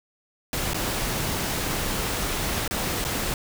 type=noise with dropouts; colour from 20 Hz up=pink; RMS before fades=-27 dBFS; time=0.53-3.34 s; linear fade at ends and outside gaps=1 ms; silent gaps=0.734-0.744 / 2.678-2.71 / 3.042-3.049 s; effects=none

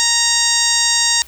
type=harmonic tone with a mistuned harmonic; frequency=932.3 Hz; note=A#5; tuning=in tune; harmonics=1 / 2 / 3 / 4 / 5 / 6 / 7 / 8 / 9; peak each=-26 / -21 / -28 / -20 / -20 / -20 / -20 / -21 / -24 dBFS; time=0-1.22 s; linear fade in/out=0 ms; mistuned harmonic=7; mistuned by=+32 cents; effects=added 60 Hz sine -43 dBFS peak until 1.27 s + white hiss -43 dBFS RMS until 1.27 s

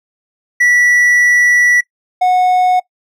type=tone pair in turn; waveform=triangle; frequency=1950 / 732.1 Hz; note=B6 / F#5; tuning=-23 / -19 cents; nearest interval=octave + perfect fourth; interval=1696 cents; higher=first; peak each=-6 dBFS; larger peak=neither; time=0.6-1.81 / 2.21-2.8 s; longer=first; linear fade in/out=10 ms; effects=noise-tail reverb RT60 0.1 s tail -21 dB re dry

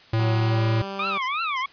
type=tone; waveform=square; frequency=112 Hz; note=A2; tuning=31 cents sharp; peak=-20 dBFS; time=0.13-0.82 s; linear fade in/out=5 ms
type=tone with pitch glide; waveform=10% pulse; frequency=185 to 196 Hz; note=F#3 to G3; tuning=0 to 0 cents; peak=-22 dBFS; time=0.19-1.18 s; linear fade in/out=5 ms; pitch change=+100 cents; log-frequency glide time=0.41-0.62 s
type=tone with vibrato; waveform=25% pulse; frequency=1174.7 Hz; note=D6; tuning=in tune; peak=-20 dBFS; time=0.99-1.66 s; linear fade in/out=5 ms; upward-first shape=triangle; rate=2.9 Hz; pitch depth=280 cents each way
effects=white hiss -50 dBFS RMS until 1.72 s + resampled to 11025 Hz

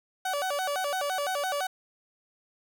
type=tone with vibrato; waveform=30% pulse; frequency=657 Hz; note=E5; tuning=6 cents flat; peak=-25 dBFS; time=0.25-1.67 s; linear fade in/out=5 ms; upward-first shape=square; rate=5.9 Hz; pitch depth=230 cents each way; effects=none

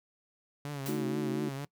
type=tone with vibrato; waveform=sawtooth; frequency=141.1 Hz; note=C#3; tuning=31 cents sharp; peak=-32 dBFS; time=0.65-1.65 s; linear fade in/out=0 ms; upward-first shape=triangle; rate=4.2 Hz; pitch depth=86 cents each way
type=noise with exponential decay; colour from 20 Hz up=white; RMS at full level=-38 dBFS; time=0.86-1.14 s; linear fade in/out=0 ms; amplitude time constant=59 ms
type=chord; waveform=sine; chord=D# diminished; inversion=second; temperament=equal; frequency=220 / 311.1 / 370 Hz; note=A3 / D#4 / F#4; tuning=0 / 0 / 0 cents; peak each=-35 dBFS; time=0.88-1.49 s; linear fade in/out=5 ms
effects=noise-tail reverb RT60 0.1 s tail -22 dB re dry

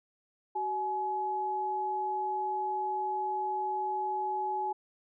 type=tone pair together; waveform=sine; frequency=377.9 / 846.7 Hz; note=F#4 / G#5; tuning=+37 / +33 cents; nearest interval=octave + major second; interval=1396 cents; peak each=-38 / -30 dBFS; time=0.55-4.73 s; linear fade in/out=10 ms; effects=none

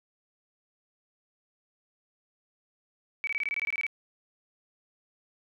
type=tone bursts; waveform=sine; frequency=2285 Hz; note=D7; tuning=48 cents flat; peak=-27 dBFS; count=12; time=3.24-3.866 s; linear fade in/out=0 ms; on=32 ms; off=22 ms; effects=none

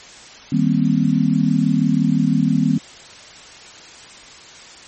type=chord; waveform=sine; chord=C minor seventh; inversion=first; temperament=just; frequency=156.98 / 196.22 / 235.5 / 261.6 Hz; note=Eb3 / G3 / Bb3 / C4; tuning=+16 / +2 / +18 / 0 cents; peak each=-19 dBFS; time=0.52-2.78 s; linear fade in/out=5 ms; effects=white hiss -40 dBFS RMS until 4.87 s + MP3 32 kbps

